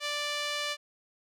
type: tone with band-pass filter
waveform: sawtooth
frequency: 587.3 Hz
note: D5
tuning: in tune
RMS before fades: -33 dBFS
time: 0-0.77 s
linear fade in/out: 50 ms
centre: 3400 Hz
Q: 1
effects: none